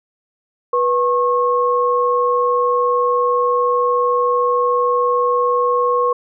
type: tone pair together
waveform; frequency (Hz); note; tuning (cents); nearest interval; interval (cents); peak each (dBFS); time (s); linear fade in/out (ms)
sine; 489.5 / 1086.6; B4 / C#6; -15 / -35; octave + major second; 1380; -16; 0.73-6.13; 5
effects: none